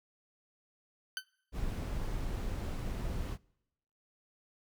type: tone with exponential decay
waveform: 20% pulse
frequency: 1527 Hz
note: G6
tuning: 46 cents flat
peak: -26 dBFS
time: 1.17-1.25 s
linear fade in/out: 1 ms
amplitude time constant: 16 ms
type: noise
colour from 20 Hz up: brown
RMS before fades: -36 dBFS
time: 1.52-3.38 s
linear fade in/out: 50 ms
effects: noise-tail reverb RT60 0.9 s tail -26 dB re dry